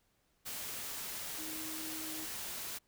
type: tone in noise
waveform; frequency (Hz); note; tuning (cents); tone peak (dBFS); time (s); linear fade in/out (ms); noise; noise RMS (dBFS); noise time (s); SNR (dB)
sine; 315.2; D#4; +23; -46; 1.38-2.26; 20; white; -42; 0.45-2.79; -7
effects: pink hiss -75 dBFS RMS until 2.87 s